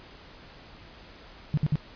sine tone bursts, 150 Hz, D3, 37 cents sharp, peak -20 dBFS, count 3, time 1.54-1.756 s, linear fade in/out 0 ms, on 34 ms, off 57 ms, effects pink hiss -49 dBFS RMS until 1.95 s + resampled to 11025 Hz

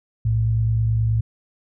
sine tone pair together, 61.77 / 111.4 Hz, B1 / A2, +1 / +22 cents, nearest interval minor seventh, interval 1021 cents, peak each -25 / -17 dBFS, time 0.25-1.21 s, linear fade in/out 5 ms, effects none

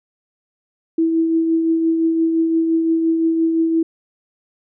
sine tone with tremolo, 326.9 Hz, E4, 14 cents flat, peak -12 dBFS, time 0.98-3.83 s, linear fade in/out 5 ms, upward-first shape triangle, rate 5.8 Hz, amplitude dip 40%, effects none

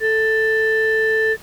sine tone pair together, 439.9 / 1768.3 Hz, A4 / A6, 0 / +8 cents, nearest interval 2 octaves, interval 2408 cents, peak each -16 dBFS, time 0-1.37 s, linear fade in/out 50 ms, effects tanh soft clip ceiling -10 dBFS + pink hiss -43 dBFS RMS until 1.42 s

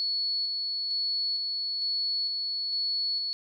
sine tone with tremolo, 4400 Hz, C#8, 14 cents flat, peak -26 dBFS, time 0-3.33 s, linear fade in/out 0 ms, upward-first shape square, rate 1.1 Hz, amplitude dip 25%, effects none

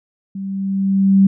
sine tone with level ramp, 194.5 Hz, G3, 13 cents flat, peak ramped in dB -24 to -6 dBFS, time 0.35-1.27 s, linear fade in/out 5 ms, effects none

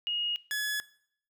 sine / sawtooth tone pair in turn, 2872 / 1698.4 Hz, F7 / G#6, +48 / +38 cents, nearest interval major sixth, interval 910 cents, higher first, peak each -28 / -26 dBFS, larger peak second, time 0.07-0.36 / 0.51-0.8 s, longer neither, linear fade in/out 0 ms, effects noise-tail reverb RT60 0.6 s tail -19 dB re dry

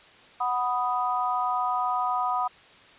sine chord, B major, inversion second, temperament equal, 740 / 987.8 / 1244.5 Hz, F#5 / B5 / D#6, 0 / 0 / 0 cents, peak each -28 dBFS, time 0.4-2.48 s, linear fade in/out 10 ms, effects white hiss -52 dBFS RMS until 2.98 s + resampled to 8000 Hz

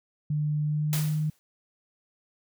sine tone with pitch glide, 150 to 153.33 Hz, D3 to D#3, +37 to -25 cents, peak -24 dBFS, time 0.3-1.3 s, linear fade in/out 5 ms, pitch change +38 cents, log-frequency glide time 0.65-1.15 s
white noise with exponential decay, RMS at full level -30 dBFS, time 0.93-1.39 s, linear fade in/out 0 ms, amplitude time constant 100 ms
effects none

